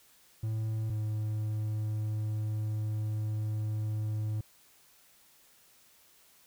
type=tone pair in turn; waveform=triangle; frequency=110 / 107.49 Hz; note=A2 / A2; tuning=0 / -40 cents; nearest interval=unison; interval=40 cents; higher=first; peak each=-28 dBFS; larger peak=neither; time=0.43-0.9 / 0.9-4.41 s; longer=second; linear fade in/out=5 ms; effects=white hiss -62 dBFS RMS until 6.46 s